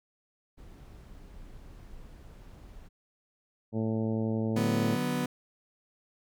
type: noise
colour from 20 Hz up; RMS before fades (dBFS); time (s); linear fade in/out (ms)
brown; -48; 0.57-2.89; 20
type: harmonic tone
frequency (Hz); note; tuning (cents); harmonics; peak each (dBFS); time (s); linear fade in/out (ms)
111; A2; +16; 1 / 2 / 3 / 4 / 5 / 6 / 7 / 8; -32 / -30 / -37 / -37 / -40 / -46 / -50 / -51; 3.72-4.98; 50
type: chord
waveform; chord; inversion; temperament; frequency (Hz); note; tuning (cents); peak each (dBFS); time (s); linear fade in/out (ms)
35% pulse; B minor; first; just; 148.16 / 185.21 / 246.9; D3 / F#3 / B3; +16 / +2 / 0; -33 / -33 / -29; 4.56-5.26; 5
effects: none